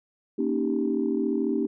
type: chord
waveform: sine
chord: Eb dominant seventh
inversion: second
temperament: equal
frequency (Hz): 233.1 / 277.2 / 311.1 / 392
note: Bb3 / Db4 / Eb4 / G4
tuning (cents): 0 / 0 / 0 / 0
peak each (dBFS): -28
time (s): 0.38-1.67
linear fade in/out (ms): 10
effects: tanh soft clip ceiling -13 dBFS